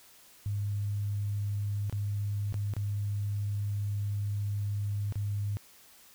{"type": "tone with dropouts", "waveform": "sine", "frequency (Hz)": 102.2, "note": "G#2", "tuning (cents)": -27, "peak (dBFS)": -29, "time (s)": [0.46, 5.57], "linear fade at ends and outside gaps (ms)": 0, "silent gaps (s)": [[1.897, 1.926], [2.525, 2.542], [2.737, 2.766], [5.124, 5.156]], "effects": ["white hiss -57 dBFS RMS until 6.14 s"]}